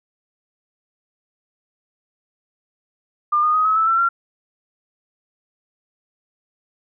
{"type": "tone with pitch steps", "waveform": "sine", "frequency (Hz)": [1200, 1227.3, 1255.3, 1283.9, 1313.2, 1343.1, 1373.7], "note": ["D6", "D#6", "D#6", "E6", "E6", "E6", "F6"], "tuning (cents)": [37, -24, 15, -46, -7, 32, -29], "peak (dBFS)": -14, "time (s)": [3.32, 4.09], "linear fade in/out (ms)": 10, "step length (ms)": 110, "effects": []}